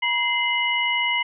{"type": "tone cluster", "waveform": "sine", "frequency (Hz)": [959, 2075, 2932], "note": ["A#5", "C7", "F#7"], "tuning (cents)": [49, -15, -16], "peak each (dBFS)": [-26, -22, -25], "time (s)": [0.02, 1.23], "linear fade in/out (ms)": 10, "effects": []}